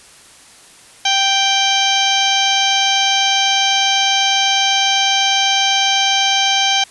harmonic tone, 784 Hz, G5, in tune, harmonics 1 / 2 / 3 / 4 / 5 / 6 / 7 / 8, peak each -18 / -24 / -21 / -16 / -22 / -28 / -26 / -23 dBFS, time 1.05-6.84 s, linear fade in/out 5 ms, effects white hiss -43 dBFS RMS until 6.9 s + resampled to 24000 Hz

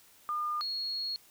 sine tone pair in turn, 1210 / 4312 Hz, D#6 / C#8, -49 / -49 cents, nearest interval octave + minor seventh, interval 2200 cents, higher second, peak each -30 / -32 dBFS, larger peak first, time 0.29-0.61 / 0.61-1.16 s, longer second, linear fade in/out 0 ms, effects white hiss -60 dBFS RMS until 1.3 s

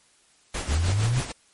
pink noise with tremolo, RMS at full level -29 dBFS, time 0.54-1.32 s, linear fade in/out 5 ms, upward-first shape sine, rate 6.5 Hz, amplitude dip 60%
sine linear sweep, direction up, 68 to 130.6 Hz, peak -20 dBFS, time 0.68-1.21 s, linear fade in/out 20 ms
effects white hiss -60 dBFS RMS until 1.53 s + MP3 48 kbps

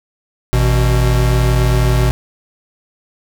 square tone pair together, 54.19 / 124 Hz, A1 / B2, -26 / +7 cents, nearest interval octave + major second, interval 1433 cents, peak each -14 dBFS, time 0.53-2.11 s, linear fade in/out 0 ms, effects none

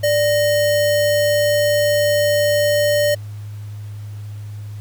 sine tone with sample-and-hold, 587.3 Hz, D5, in tune, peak -13 dBFS, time 0.03-3.15 s, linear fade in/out 10 ms, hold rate 2450 Hz, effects added 104 Hz sine -28 dBFS peak until 4.8 s + pink hiss -49 dBFS RMS until 4.8 s

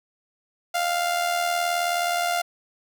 sawtooth tone with amplitude modulation, 698.5 Hz, F5, in tune, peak -16 dBFS, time 0.74-2.42 s, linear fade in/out 10 ms, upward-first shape sine, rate 79.1 Hz, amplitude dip 50%, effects none

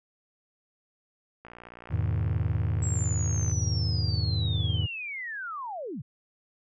click train, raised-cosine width 0.5 ms, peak -30 dBFS, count 123, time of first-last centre 1.45-3.514 s, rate 59.1 Hz
triangle chord, E major seventh, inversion none, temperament equal, 82.41 / 103.83 / 123.47 / 155.56 Hz, E2 / G#2 / B2 / D#3, 0 / 0 / 0 / 0 cents, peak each -27 / -26 / -31 / -32 dBFS, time 1.9-4.87 s, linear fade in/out 20 ms
sine linear sweep, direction down, 7700 to 100 Hz, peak -33 dBFS, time 2.82-6.02 s, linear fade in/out 10 ms
effects none

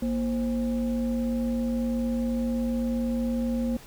sine tone with frequency modulation, 236 Hz, A#3, 22 cents sharp, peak -24 dBFS, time 0.02-3.77 s, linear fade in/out 5 ms, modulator 290 Hz, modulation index 0.63, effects pink hiss -49 dBFS RMS until 3.86 s

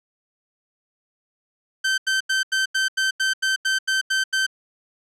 sawtooth tone bursts, 1548 Hz, G6, 22 cents flat, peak -15 dBFS, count 12, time 1.84-4.466 s, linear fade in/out 10 ms, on 140 ms, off 86 ms, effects low-pass 8000 Hz 12 dB/octave

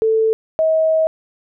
sine tone pair in turn, 442.9 / 637.5 Hz, A4 / D#5, +11 / +42 cents, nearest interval tritone, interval 631 cents, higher second, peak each -12 dBFS, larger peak neither, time 0.02-0.33 / 0.59-1.07 s, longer second, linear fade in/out 0 ms, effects none

